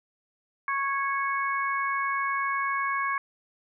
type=harmonic tone; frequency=552 Hz; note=C#5; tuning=7 cents flat; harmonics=2 / 3 / 4; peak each=-27 / -31 / -33 dBFS; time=0.68-3.18 s; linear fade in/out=2 ms; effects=none